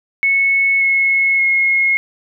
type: tone with pitch steps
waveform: sine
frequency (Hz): 2201 / 2181 / 2161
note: C#7 / C#7 / C#7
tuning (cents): -13 / -29 / -45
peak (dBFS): -11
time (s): 0.23-1.97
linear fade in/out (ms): 0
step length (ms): 580
effects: none